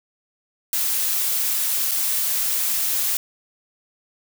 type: noise with dropouts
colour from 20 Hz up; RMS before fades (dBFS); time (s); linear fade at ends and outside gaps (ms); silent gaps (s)
blue; -22; 0.73-3.17; 1; 1.911-1.916
effects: none